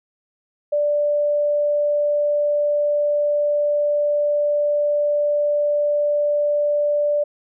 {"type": "tone", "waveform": "sine", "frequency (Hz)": 587.3, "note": "D5", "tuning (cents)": 0, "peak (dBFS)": -16, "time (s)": [0.72, 7.24], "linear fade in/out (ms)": 10, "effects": []}